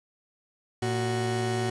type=tone pair together; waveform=30% pulse; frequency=114.84 / 371.6 Hz; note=A#2 / F#4; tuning=-25 / +7 cents; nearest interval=octave + minor sixth; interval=2032 cents; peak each=-26 / -26 dBFS; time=0.82-1.7 s; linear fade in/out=5 ms; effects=resampled to 24000 Hz + 10-bit